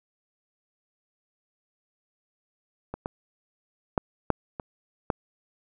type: clicks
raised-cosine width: 1 ms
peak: -19 / -16 / -8 / -6 / -19 / -9 dBFS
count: 6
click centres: 2.94 / 3.059 / 3.978 / 4.303 / 4.598 / 5.102 s
effects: none